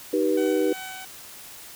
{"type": "chord", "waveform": "sine", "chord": "Eb augmented", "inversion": "none", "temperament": "just", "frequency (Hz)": [311.1, 388.9, 486.1], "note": ["Eb4", "G4", "B4"], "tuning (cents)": [0, -14, -28], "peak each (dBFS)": -24, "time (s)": [0.13, 0.73], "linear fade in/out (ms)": 5}
{"type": "tone with tremolo", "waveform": "15% pulse", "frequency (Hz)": 756, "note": "F#5", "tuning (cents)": 37, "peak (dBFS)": -28, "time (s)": [0.37, 1.05], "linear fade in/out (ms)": 5, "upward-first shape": "sine", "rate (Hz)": 2.7, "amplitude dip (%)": 30}
{"effects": ["white hiss -43 dBFS RMS until 1.75 s"]}